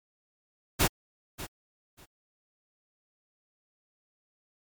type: noise with echo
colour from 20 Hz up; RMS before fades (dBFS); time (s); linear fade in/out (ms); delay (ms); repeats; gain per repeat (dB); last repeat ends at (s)
pink; -23; 0.79-0.88; 20; 590; 2; -15; 2.06
effects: MP3 96 kbps